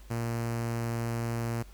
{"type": "tone with notch filter", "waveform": "sawtooth", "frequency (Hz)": 116.54, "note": "A#2", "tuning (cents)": 0, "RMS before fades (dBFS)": -32, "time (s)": [0.1, 1.63], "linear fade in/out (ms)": 10, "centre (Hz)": 3500, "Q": 1.7, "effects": ["added 50 Hz sine -47 dBFS peak until 1.73 s", "pink hiss -58 dBFS RMS until 1.73 s"]}